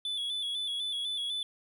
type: tone with vibrato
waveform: triangle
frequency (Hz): 3419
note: G#7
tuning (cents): +50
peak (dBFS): -30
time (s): 0.05-1.43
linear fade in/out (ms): 2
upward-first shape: square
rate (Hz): 4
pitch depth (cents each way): 39
effects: none